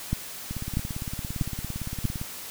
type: two click trains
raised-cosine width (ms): 5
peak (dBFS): -20 / -12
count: 31 / 4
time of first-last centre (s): 0.51-2.215 / 0.13-2.053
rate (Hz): 17.6 / 1.56
effects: white hiss -39 dBFS RMS until 2.5 s